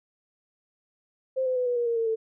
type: tone with pitch steps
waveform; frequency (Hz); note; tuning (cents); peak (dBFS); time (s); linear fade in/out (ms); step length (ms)
sine; 523.3 / 511.3 / 499.7 / 488.3 / 477.1 / 466.2 / 455.6 / 445.2; C5 / C5 / B4 / B4 / A#4 / A#4 / A#4 / A4; 0 / -40 / +20 / -20 / +40 / 0 / -40 / +20; -23; 1.36-2.16; 20; 100
effects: none